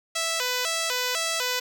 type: tone with vibrato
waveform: 5% pulse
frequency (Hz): 573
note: D5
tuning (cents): -43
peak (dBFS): -13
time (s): 0.15-1.6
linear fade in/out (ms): 10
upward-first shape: square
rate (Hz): 2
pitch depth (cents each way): 240
effects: none

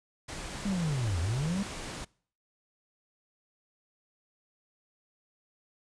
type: low-pass noise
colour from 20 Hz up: pink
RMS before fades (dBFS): -40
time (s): 0.28-2.05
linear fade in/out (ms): 10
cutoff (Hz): 9600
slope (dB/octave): 48
type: linear two-way sweep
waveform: triangle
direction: down then up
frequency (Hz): 207.7 to 78.9 to 207.7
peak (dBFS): -26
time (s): 0.65-1.63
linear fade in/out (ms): 5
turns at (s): 1.2
effects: noise-tail reverb RT60 0.5 s tail -24 dB re dry

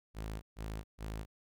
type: tone bursts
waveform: sawtooth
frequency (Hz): 53.7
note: A1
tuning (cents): -41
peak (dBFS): -35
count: 3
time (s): 0.14-1.26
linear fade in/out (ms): 50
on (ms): 280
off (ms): 140
effects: none

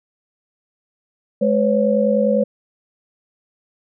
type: tone cluster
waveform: sine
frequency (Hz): 211.2 / 505 / 555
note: G#3 / B4 / C#5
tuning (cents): +29 / +39 / +2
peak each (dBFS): -18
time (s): 1.41-2.44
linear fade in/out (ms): 10
effects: none

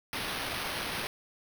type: noise with sample-and-hold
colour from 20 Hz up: white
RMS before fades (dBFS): -35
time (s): 0.13-1.07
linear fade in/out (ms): 0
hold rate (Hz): 7350
effects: none

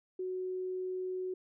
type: tone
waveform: sine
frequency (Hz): 370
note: F#4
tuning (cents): 0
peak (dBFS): -34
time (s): 0.19-1.34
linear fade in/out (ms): 5
effects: none

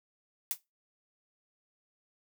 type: noise with exponential decay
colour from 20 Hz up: blue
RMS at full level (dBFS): -27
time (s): 0.51-0.58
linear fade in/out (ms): 0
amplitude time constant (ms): 15
effects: noise-tail reverb RT60 0.2 s tail -18 dB re dry

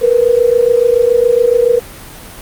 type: tone pair together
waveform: sine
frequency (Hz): 466.2 / 493.3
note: A#4 / B4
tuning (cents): 0 / -2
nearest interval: minor second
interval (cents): 98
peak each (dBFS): -10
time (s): 0.01-1.8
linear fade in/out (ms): 20
effects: pink hiss -32 dBFS RMS until 2.41 s + Opus 32 kbps

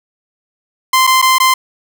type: tone with dropouts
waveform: sawtooth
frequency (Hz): 1040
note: C6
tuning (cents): -11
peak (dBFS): -4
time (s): 0.93-1.54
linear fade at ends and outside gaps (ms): 5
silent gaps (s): 1.069-1.073 / 1.217-1.224 / 1.384-1.4
effects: none

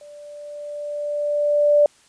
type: tone with level ramp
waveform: sine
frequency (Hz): 587.3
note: D5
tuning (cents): 0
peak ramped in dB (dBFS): -40 to -10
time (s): 0.01-1.86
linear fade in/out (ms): 2
effects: white hiss -55 dBFS RMS until 2.08 s + resampled to 22050 Hz

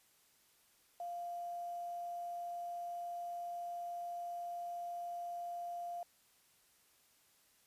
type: tone with quantisation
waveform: sine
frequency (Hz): 697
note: F5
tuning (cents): -4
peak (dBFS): -40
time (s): 1-6.03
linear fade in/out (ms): 2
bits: 10
effects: white hiss -70 dBFS RMS until 7.66 s + resampled to 32000 Hz

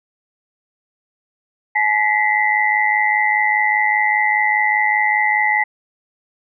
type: tone cluster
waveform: sine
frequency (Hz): 851 / 1946 / 2051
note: G#5 / B6 / C7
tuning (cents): +42 / -26 / -35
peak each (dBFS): -18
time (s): 1.75-5.64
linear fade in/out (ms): 10
effects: none

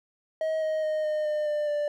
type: tone with pitch steps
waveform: triangle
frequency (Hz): 634 / 626.4 / 618.8 / 611.3 / 604 / 596.7 / 589.5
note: D#5 / D#5 / D#5 / D#5 / D5 / D5 / D5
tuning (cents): +32 / +11 / -10 / -31 / +48 / +27 / +6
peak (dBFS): -23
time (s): 0.41-1.88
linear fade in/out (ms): 2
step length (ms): 210
effects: none

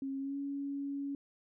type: tone with pitch glide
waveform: sine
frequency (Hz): 271.2 to 280.1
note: C#4 to C#4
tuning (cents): -38 to +18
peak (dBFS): -35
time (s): 0.02-1.15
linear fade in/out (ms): 2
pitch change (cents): +56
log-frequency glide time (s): 0.19-0.37
effects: none

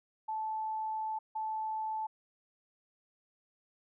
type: tone bursts at uneven times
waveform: sine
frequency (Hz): 873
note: A5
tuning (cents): -14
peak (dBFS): -33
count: 2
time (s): 0.28-1.19 / 1.35-2.07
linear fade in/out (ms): 10
effects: none

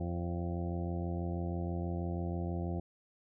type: harmonic tone with a mistuned harmonic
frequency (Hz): 86.2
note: F2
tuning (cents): -22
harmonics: 1 / 2 / 3 / 4 / 5 / 6 / 7 / 8 / 9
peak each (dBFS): -36 / -38 / -46 / -42 / -53 / -48 / -55 / -47 / -51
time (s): 0-2.8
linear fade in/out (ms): 5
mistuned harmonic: 6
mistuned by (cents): +47
effects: none

